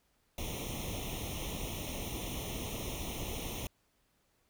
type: noise with comb filter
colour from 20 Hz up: pink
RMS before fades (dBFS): -39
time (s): 0.38-3.67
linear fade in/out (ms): 2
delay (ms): 0.32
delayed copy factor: +1
effects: pink hiss -74 dBFS RMS until 4.49 s